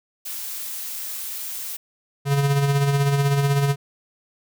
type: noise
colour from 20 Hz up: blue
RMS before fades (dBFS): -31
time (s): 0.25-1.77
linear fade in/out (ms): 10
type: tone with tremolo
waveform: square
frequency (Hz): 140.6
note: C#3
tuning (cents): +25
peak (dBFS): -16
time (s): 2.25-3.76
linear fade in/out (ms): 50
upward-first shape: sine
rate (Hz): 16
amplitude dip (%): 45
effects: none